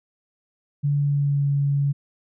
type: tone with pitch glide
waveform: sine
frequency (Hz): 143.8 to 141.33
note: D3 to C#3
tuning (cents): -36 to +34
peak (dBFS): -18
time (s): 0.83-1.93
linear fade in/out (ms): 20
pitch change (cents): -30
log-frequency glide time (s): 0.95-1.48
effects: none